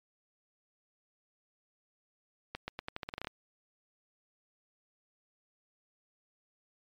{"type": "accelerating click train", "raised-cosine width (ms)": 0.3, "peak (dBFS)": -21, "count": 12, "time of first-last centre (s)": [2.55, 3.272], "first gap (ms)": 130, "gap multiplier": 0.85, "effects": ["MP3 96 kbps"]}